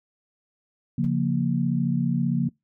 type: chord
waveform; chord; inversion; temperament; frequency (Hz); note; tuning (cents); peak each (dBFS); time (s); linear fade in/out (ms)
sine; Bb minor; first; just; 139.85 / 174.81 / 233.1; Db3 / F3 / Bb3; +16 / +2 / 0; -25; 0.98-2.49; 5
type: noise with exponential decay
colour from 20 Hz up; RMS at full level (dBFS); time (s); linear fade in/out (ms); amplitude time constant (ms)
brown; -38; 1.04-1.13; 0; 18
effects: noise-tail reverb RT60 0.2 s tail -25 dB re dry